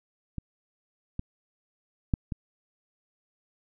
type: clicks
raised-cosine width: 5 ms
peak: -21 / -19 / -11 / -19 dBFS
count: 4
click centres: 0.383 / 1.194 / 2.138 / 2.322 s
effects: none